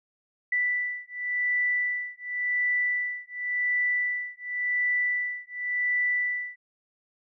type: beating tone pair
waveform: sine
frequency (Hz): 1975 / 1975.91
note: B6 / B6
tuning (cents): 0 / 0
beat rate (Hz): 0.91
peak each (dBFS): -28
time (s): 0.52-6.56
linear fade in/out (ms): 5
effects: none